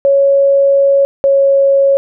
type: tone pair in turn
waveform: sine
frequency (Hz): 554.4 / 550.9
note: C#5 / C#5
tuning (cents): 0 / -11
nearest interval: unison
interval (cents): 11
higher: first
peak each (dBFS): -6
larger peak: neither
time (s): 0.05-1.05 / 1.24-1.97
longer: first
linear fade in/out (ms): 0
effects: none